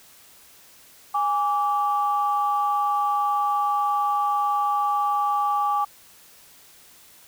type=tone pair together; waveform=sine; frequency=822 / 1160.2 Hz; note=G#5 / D6; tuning=-18 / -21 cents; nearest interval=tritone; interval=597 cents; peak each=-22 dBFS; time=1.14-5.85 s; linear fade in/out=10 ms; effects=tanh soft clip ceiling -12 dBFS + white hiss -51 dBFS RMS until 7.27 s